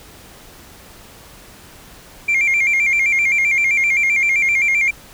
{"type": "tone with vibrato", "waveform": "sine", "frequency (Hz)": 2242, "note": "C#7", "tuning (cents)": 19, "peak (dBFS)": -11, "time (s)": [2.28, 4.91], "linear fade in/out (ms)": 10, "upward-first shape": "square", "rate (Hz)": 7.7, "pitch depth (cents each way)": 84, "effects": ["tanh soft clip ceiling -11 dBFS", "pink hiss -42 dBFS RMS until 5.13 s"]}